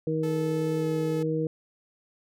harmonic tone, 158.1 Hz, D#3, 28 cents sharp, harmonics 1 / 2 / 3, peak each -29 / -30 / -28 dBFS, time 0.07-1.47 s, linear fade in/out 2 ms
sawtooth tone with pitch glide, 435.5 to 430.7 Hz, A4 to A4, -18 to -37 cents, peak -34 dBFS, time 0.23-1.23 s, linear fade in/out 5 ms, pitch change -19 cents, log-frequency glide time 0.79-0.85 s
effects none

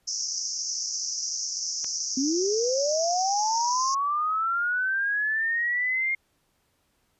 pink band-pass noise, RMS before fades -31 dBFS, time 0.07-3.95 s, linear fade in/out 10 ms, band 5200 to 6400 Hz, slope 96 dB/octave
click, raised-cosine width 0.3 ms, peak -25 dBFS, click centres 1.845 s
sine linear sweep, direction up, 254.5 to 2136 Hz, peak -23 dBFS, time 2.17-6.15 s, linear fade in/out 5 ms
effects pink hiss -70 dBFS RMS until 7.19 s + resampled to 32000 Hz

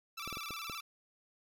15% pulse tone with vibrato, 1244.5 Hz, D#6, in tune, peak -34 dBFS, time 0.17-0.81 s, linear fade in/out 10 ms, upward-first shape square, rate 19 Hz, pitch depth 110 cents each way
clicks, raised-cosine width 2 ms, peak -32 dBFS, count 5, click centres 0.276 / 0.327 / 0.371 / 0.507 / 0.698 s
effects none

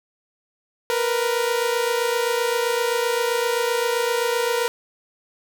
sawtooth tone pair together, 466.2 / 493.9 Hz, A#4 / B4, 0 / 0 cents, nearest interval minor second, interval 100 cents, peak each -18 / -20 dBFS, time 0.9-4.68 s, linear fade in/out 0 ms, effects none

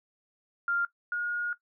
sine tone pair in turn, 1396 / 1434.4 Hz, F6 / F6, -1 / +46 cents, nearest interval unison, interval 47 cents, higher second, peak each -25 / -27 dBFS, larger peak first, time 0.68-0.85 / 1.12-1.53 s, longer second, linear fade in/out 2 ms, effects noise-tail reverb RT60 0.1 s tail -17 dB re dry

